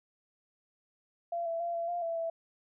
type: tone with pitch steps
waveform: sine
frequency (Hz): 684 / 666 / 686 / 676 / 698 / 667 / 662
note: F5 / E5 / F5 / E5 / F5 / E5 / E5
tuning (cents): -36 / +18 / -31 / +43 / -1 / +20 / +7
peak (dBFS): -31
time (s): 1.32-2.3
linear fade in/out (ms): 5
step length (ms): 140
effects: none